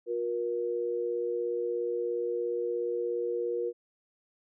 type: tone pair together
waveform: sine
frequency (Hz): 358.2 / 475.2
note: F4 / A#4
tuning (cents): +44 / +33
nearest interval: perfect fourth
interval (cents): 489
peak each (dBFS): -33 / -30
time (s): 0.06-3.73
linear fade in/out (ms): 50
effects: none